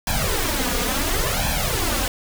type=noise with flanger; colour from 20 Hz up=pink; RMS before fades=-22 dBFS; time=0.07-2.08 s; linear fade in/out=2 ms; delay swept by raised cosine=1.2 to 4.2 ms; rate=0.71 Hz; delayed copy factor=+0.9; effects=none